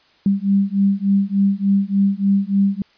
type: beating tone pair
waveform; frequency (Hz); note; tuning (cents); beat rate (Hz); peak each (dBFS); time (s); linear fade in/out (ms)
sine; 196 / 199.4; G3 / G3; 0 / +30; 3.4; -17; 0.26-2.82; 2
effects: white hiss -55 dBFS RMS until 2.97 s + resampled to 11025 Hz